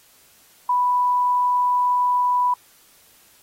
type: tone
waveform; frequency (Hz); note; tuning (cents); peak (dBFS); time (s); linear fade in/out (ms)
sine; 987.8; B5; 0; -16; 0.69-2.54; 5
effects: white hiss -54 dBFS RMS until 3.42 s + AAC 48 kbps